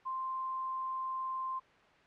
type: tone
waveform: sine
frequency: 1046.5 Hz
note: C6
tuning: in tune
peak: -34 dBFS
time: 0.05-1.6 s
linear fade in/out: 20 ms
effects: white hiss -61 dBFS RMS until 2.06 s + low-pass 2000 Hz 12 dB/octave